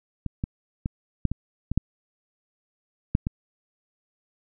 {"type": "clicks", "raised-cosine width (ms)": 5, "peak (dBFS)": [-16, -14, -14, -9, -15, -14, -7, -7, -13], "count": 9, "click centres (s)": [0.263, 0.439, 0.859, 1.253, 1.316, 1.716, 1.776, 3.151, 3.269], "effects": []}